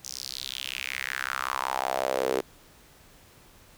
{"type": "tone with high-pass filter sweep", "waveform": "sawtooth", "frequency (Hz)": 65.41, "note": "C2", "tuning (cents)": 0, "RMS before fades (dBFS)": -31, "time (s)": [0.04, 2.41], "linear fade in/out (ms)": 10, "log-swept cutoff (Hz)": [6000, 400], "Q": 3.9, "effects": ["pink hiss -55 dBFS RMS until 3.77 s"]}